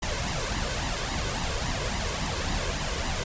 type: noise with flanger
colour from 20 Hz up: pink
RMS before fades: -29 dBFS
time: 0.02-3.24 s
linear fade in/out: 10 ms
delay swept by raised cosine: 1 to 1.96 ms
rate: 3.6 Hz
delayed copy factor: +0.6
effects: resampled to 16000 Hz